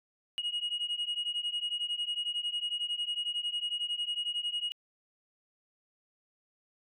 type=beating tone pair; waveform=sine; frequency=2882 / 2893 Hz; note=F#7 / F#7; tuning=-46 / -40 cents; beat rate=11 Hz; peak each=-33 / -32 dBFS; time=0.38-4.72 s; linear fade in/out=0 ms; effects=tanh soft clip ceiling -28 dBFS